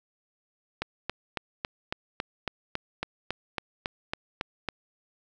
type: click train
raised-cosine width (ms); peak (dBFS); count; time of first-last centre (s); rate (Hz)
0.3; -13; 15; 0.82-4.687; 3.62
effects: none